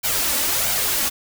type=noise with flanger; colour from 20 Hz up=white; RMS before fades=-21 dBFS; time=0.03-1.1 s; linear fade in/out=20 ms; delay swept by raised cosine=1.3 to 3.6 ms; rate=1.5 Hz; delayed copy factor=+0.5; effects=none